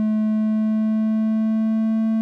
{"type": "tone with pitch glide", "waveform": "triangle", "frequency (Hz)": [215.7, 221.9], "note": ["A3", "A3"], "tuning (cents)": [-34, 15], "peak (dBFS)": -15, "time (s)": [0, 2.21], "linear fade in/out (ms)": 0, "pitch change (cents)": 49, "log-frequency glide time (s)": [0.21, 2.08], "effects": []}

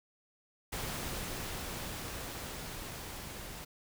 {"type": "noise with level ramp", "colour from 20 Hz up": "pink", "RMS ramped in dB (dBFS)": [-38, -45], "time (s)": [0.72, 3.65], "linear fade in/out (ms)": 10, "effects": []}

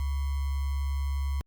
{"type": "tone with sample-and-hold", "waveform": "sine", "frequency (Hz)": 69.3, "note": "C#2", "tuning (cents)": 0, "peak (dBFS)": -26, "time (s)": [0, 1.41], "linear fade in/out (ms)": 0, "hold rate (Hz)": 1050, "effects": ["Opus 48 kbps"]}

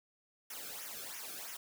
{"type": "noise with flanger", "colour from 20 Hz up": "white", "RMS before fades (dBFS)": -45, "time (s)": [0.5, 1.57], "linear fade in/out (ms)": 5, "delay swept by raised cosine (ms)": [0.23, 1.06], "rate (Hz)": 3, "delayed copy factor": -0.75, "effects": []}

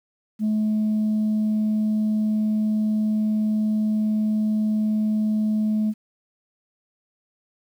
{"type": "tone", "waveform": "sine", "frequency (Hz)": 214.6, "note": "A3", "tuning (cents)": -43, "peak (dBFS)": -17, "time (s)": [0.39, 5.94], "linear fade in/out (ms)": 50, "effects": ["tanh soft clip ceiling -17 dBFS", "9-bit"]}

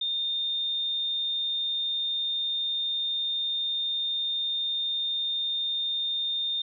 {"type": "tone", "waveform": "sine", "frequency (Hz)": 3636, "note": "A#7", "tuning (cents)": -44, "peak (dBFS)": -26, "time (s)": [0.01, 6.62], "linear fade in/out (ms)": 5, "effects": []}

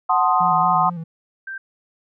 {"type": "chord", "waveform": "sine", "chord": "F# diminished seventh", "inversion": "none", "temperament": "equal", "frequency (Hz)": [740, 880, 1046.5, 1244.5], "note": ["F#5", "A5", "C6", "Eb6"], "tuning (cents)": [0, 0, 0, 0], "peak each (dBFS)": [-19, -22, -19, -20], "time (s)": [0.09, 0.9], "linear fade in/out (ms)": 10}
{"type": "tone with vibrato", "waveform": "triangle", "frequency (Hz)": 168.4, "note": "E3", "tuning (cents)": 37, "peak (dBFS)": -25, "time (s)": [0.4, 1.04], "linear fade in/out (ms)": 10, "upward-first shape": "square", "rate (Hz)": 4.4, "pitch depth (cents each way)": 53}
{"type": "tone", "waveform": "sine", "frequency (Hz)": 1568, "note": "G6", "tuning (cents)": 0, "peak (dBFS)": -28, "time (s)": [1.47, 1.58], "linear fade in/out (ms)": 5}
{"effects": []}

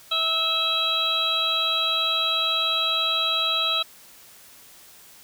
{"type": "harmonic tone", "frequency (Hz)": 651, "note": "E5", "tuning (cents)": -22, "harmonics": [1, 2, 4, 5, 6], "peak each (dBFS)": [-34, -28, -31, -27, -23], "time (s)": [0.11, 3.83], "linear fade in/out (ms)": 10, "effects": ["white hiss -49 dBFS RMS until 5.23 s"]}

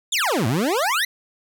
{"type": "exponential two-way sweep", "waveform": "25% pulse", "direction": "down then up", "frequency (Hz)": [3852, 103.5, 2075], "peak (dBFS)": -15, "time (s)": [0.12, 1.05], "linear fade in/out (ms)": 5, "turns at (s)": 0.47, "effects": ["9-bit"]}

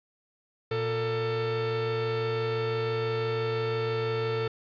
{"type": "tone pair together", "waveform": "45% pulse", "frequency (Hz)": [118.11, 446.5], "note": ["A#2", "A4"], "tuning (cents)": [23, 25], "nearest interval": "octave + major seventh", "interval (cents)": 2302, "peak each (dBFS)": [-32, -28], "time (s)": [0.71, 4.48], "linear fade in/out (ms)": 5, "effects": ["resampled to 11025 Hz", "10-bit"]}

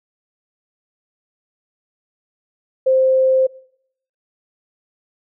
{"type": "tone", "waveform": "sine", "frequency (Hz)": 523.3, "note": "C5", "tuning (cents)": 0, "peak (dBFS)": -11, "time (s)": [2.86, 3.47], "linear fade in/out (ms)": 10, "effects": ["noise-tail reverb RT60 0.7 s tail -23 dB re dry"]}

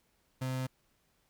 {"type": "tone", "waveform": "35% pulse", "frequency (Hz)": 129.7, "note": "C3", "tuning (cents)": -15, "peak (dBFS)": -31, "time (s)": [0.41, 0.67], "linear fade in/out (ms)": 10, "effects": ["pink hiss -73 dBFS RMS until 1.29 s"]}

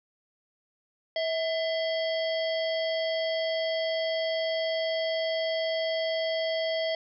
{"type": "harmonic tone with a mistuned harmonic", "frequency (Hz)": 648, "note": "E5", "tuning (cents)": -30, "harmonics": [1, 3, 5, 7, 8], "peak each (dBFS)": [-27, -36, -36, -40, -44], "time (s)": [1.16, 6.95], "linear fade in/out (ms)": 2, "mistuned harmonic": 3, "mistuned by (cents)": 61, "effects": []}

